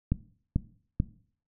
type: click train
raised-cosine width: 5 ms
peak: -12 dBFS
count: 3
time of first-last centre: 0.12-1.001 s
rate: 2.27 Hz
effects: noise-tail reverb RT60 0.5 s tail -17 dB re dry